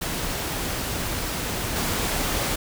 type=noise with level steps; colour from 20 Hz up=pink; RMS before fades=-28 / -25 dBFS; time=0.01-2.56 s; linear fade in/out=10 ms; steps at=1.76 s; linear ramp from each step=2 ms; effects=none